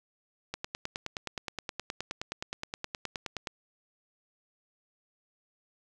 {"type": "click train", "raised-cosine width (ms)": 0.2, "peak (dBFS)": -17, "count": 29, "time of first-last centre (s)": [0.54, 3.472], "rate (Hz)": 9.55, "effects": []}